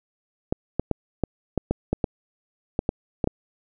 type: clicks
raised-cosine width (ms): 2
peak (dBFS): -8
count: 12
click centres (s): 0.525 / 0.796 / 0.913 / 1.237 / 1.577 / 1.71 / 1.93 / 2.042 / 2.791 / 2.891 / 3.242 / 3.274
effects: none